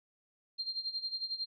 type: tone with tremolo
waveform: sine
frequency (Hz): 4186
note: C8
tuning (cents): 0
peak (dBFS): -32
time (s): 0.58-1.46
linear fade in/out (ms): 20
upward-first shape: sine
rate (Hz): 11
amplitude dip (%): 80
effects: none